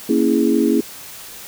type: chord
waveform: sine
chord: A# half-diminished seventh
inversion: none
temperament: equal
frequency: 233.1 / 277.2 / 329.6 / 415.3 Hz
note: A#3 / C#4 / E4 / G#4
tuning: 0 / 0 / 0 / 0 cents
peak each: -18 / -18 / -18 / -20 dBFS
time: 0.09-0.81 s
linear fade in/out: 5 ms
effects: white hiss -36 dBFS RMS until 1.47 s